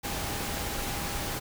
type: tone in noise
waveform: sine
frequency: 808 Hz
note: G#5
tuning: 48 cents flat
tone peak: -43 dBFS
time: 0.03-1.4 s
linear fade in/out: 20 ms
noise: pink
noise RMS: -33 dBFS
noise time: 0.03-1.4 s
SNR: -13 dB
effects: none